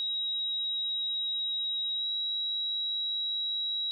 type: tone with pitch glide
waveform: sine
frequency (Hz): 3827 to 3865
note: A#7 to B7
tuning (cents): +45 to -38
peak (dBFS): -29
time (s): 0-3.91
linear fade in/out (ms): 0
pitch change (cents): +17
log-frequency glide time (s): 1.95-2.05
effects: none